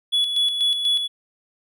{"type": "tone with tremolo", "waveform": "triangle", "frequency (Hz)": 3400, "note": "G#7", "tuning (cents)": 40, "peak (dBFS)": -15, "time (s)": [0.12, 1.08], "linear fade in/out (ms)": 20, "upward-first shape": "square", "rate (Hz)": 4.1, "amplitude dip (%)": 50, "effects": []}